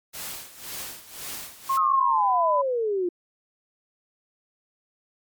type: noise with tremolo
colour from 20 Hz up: white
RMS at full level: -34 dBFS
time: 0.13-1.78 s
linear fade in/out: 20 ms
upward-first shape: sine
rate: 1.9 Hz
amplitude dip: 80%
type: tone with pitch glide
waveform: sine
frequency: 1074 to 1002.1 Hz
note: C6 to B5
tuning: +45 to +25 cents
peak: -20 dBFS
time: 1.69-2.62 s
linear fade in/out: 10 ms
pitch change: -120 cents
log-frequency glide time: 2.1-2.23 s
type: exponential sweep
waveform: sine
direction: down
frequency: 1309 to 343.7 Hz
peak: -22 dBFS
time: 1.77-3.09 s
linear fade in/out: 5 ms
effects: MP3 96 kbps